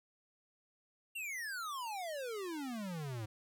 square exponential sweep, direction down, 2821 to 103.83 Hz, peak -40 dBFS, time 1.15-3.26 s, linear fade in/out 10 ms, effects none

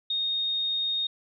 sine tone, 3706 Hz, A#7, 11 cents flat, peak -25 dBFS, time 0.1-1.07 s, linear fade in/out 5 ms, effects none

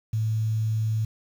sine tone with quantisation, 110 Hz, A2, in tune, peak -22 dBFS, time 0.13-1.05 s, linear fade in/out 5 ms, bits 8, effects none

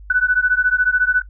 sine beating tone pair, 1485 / 1499 Hz, F#6 / F#6, +6 / +22 cents, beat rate 14 Hz, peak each -16 dBFS, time 0.1-1.22 s, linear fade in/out 5 ms, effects noise-tail reverb RT60 0.1 s tail -19 dB re dry + added 50 Hz sine -36 dBFS peak until 1.29 s

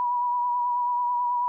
sine tone with vibrato, 974 Hz, B5, 24 cents flat, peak -22 dBFS, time 0-1.48 s, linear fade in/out 0 ms, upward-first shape sine, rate 9.2 Hz, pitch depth 26 cents each way, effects none

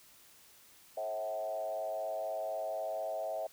sine tone with frequency modulation, 647 Hz, E5, 32 cents flat, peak -34 dBFS, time 0.97-3.47 s, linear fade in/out 5 ms, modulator 104 Hz, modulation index 0.97, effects white hiss -60 dBFS RMS until 3.52 s

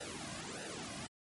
pink noise with flanger, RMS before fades -44 dBFS, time 0-1.07 s, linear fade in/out 10 ms, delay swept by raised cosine 0.89 to 2.29 ms, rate 1.6 Hz, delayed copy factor -0.95, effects high-pass 80 Hz 12 dB/octave + MP3 48 kbps

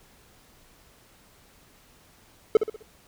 triangle tone with echo, 433.9 Hz, A4, 24 cents flat, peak -10 dBFS, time 2.55-2.57 s, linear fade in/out 2 ms, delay 64 ms, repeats 4, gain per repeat -8 dB, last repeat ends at 2.826 s, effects pink hiss -57 dBFS RMS until 3.07 s

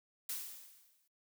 blue noise with exponential decay, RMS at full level -38 dBFS, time 0.29-1.08 s, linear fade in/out 5 ms, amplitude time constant 170 ms, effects noise-tail reverb RT60 0.2 s tail -23 dB re dry

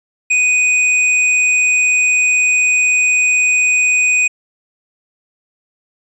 square tone, 2489 Hz, D#7, in tune, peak -11 dBFS, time 0.3-4.28 s, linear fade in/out 10 ms, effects resampled to 24000 Hz

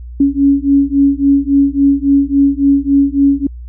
sine beating tone pair, 277.2 / 280.8 Hz, C#4 / C#4, 0 / +22 cents, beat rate 3.6 Hz, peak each -11 dBFS, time 0.2-3.47 s, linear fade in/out 5 ms, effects added 60 Hz sine -26 dBFS peak until 3.68 s

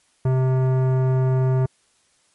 sine tone with tanh clipping, 130 Hz, C3, 11 cents flat, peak -18 dBFS, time 0.25-1.66 s, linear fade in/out 5 ms, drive 16 dB, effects white hiss -62 dBFS RMS until 2.34 s + MP3 48 kbps

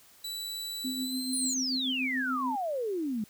sawtooth tone with pitch glide, 3951 to 4114 Hz, B7 to C8, 0 to -30 cents, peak -32 dBFS, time 0.24-1.54 s, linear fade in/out 5 ms, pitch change +70 cents, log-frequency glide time 1.02-1.21 s
sine tone with tremolo, 259.2 Hz, C4, 16 cents flat, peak -30 dBFS, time 0.84-2.56 s, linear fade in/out 10 ms, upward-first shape sine, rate 6.9 Hz, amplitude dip 50%
sine exponential sweep, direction down, 10180 to 203 Hz, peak -29 dBFS, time 1.33-3.24 s, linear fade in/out 2 ms
effects white hiss -58 dBFS RMS until 3.29 s

